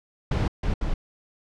brown noise bursts at uneven times, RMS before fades -24 dBFS, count 3, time 0.31-0.48 / 0.63-0.74 / 0.81-0.94 s, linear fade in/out 5 ms, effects low-pass 5000 Hz 12 dB/octave

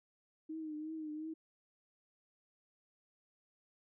sine tone with vibrato, 311.1 Hz, D#4, in tune, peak -40 dBFS, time 0.49-1.34 s, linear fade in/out 10 ms, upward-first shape triangle, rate 2.8 Hz, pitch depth 60 cents each way, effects none

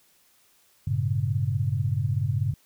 sine chord, G diminished, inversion none, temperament equal with one note detuned, 98 / 114.08 / 138.59 Hz, G2 / Bb2 / Db3, 0 / -37 / 0 cents, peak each -27 dBFS, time 0.87-2.54 s, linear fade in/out 5 ms, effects white hiss -62 dBFS RMS until 2.65 s

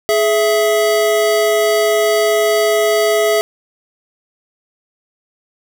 square tone pair together, 421.3 / 661.7 Hz, G#4 / E5, +25 / +6 cents, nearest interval minor sixth, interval 781 cents, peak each -15 dBFS, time 0.09-3.41 s, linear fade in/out 0 ms, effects none

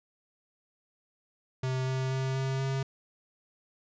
square tone with pitch steps, 130 / 131.13 / 132.27 / 133.42 / 134.58 Hz, C3 / C3 / C3 / C3 / C3, -11 / +4 / +19 / +34 / +49 cents, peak -29 dBFS, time 1.63-2.83 s, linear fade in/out 5 ms, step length 240 ms, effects resampled to 16000 Hz

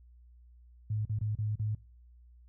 sine tone with dropouts, 106.8 Hz, G#2, 49 cents sharp, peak -29 dBFS, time 0.9-1.75 s, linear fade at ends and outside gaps 5 ms, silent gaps 1.053-1.095 / 1.189-1.211 / 1.353-1.386 / 1.556-1.595 s, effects noise-tail reverb RT60 0.4 s tail -23 dB re dry + added 60 Hz sine -54 dBFS peak until 2.48 s

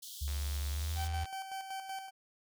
pink high-pass noise, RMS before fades -47 dBFS, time 0.02-1.08 s, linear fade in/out 10 ms, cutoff 3100 Hz, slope 96 dB/octave
sine tone with pitch glide, 71.4 to 79.68 Hz, D2 to D#2, -48 to +42 cents, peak -33 dBFS, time 0.21-1.25 s, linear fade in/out 10 ms, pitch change +190 cents, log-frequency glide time 0.71-0.95 s
click train, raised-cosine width 0.2 ms, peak -30 dBFS, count 90, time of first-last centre 0.28-1.256 s, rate 91.2 Hz
40% pulse tone with tremolo, 771 Hz, G5, 29 cents flat, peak -37 dBFS, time 0.95-2.11 s, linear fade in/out 50 ms, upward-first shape square, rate 5.3 Hz, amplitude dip 50%
effects none

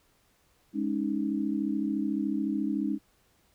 sine chord, Ab suspended fourth, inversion none, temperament equal, 207.7 / 277.2 / 311.1 Hz, Ab3 / Db4 / Eb4, 0 / 0 / 0 cents, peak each -31 dBFS, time 0.73-2.99 s, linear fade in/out 50 ms, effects pink hiss -67 dBFS RMS until 3.54 s

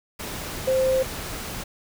sine tone in noise, 523.3 Hz, C5, in tune, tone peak -18 dBFS, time 0.67-1.03 s, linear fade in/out 10 ms, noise pink, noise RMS -33 dBFS, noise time 0.19-1.64 s, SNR +12 dB, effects none

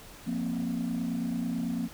sine chord, F suspended fourth, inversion none, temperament just, 174.61 / 232.8 / 261.9 Hz, F3 / Bb3 / C4, 0 / -2 / +2 cents, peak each -33 / -30 / -32 dBFS, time 0.26-1.88 s, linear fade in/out 20 ms, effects tanh soft clip ceiling -24 dBFS + pink hiss -49 dBFS RMS until 1.93 s

